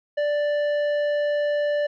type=tone with tanh clipping; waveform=sine; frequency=587.3 Hz; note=D5; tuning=in tune; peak=-22 dBFS; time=0.17-1.87 s; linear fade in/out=10 ms; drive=10 dB; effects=none